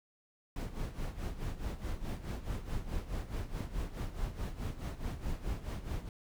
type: noise with tremolo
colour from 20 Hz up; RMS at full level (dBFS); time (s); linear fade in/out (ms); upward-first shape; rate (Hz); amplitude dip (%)
brown; -35; 0.56-6.09; 2; sine; 4.7; 75
effects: none